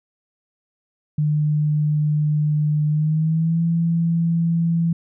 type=tone with pitch glide; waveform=sine; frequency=150.6 to 167.1 Hz; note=D3 to E3; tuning=+44 to +24 cents; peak=-16 dBFS; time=1.18-4.93 s; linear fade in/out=5 ms; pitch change=+180 cents; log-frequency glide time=2.89-3.62 s; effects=none